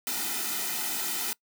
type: noise with comb filter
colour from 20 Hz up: white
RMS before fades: -31 dBFS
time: 0.07-1.33 s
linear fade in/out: 0 ms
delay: 1.8 ms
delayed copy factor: -0.85
effects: noise-tail reverb RT60 0.1 s tail -24 dB re dry + high-pass 200 Hz 12 dB/octave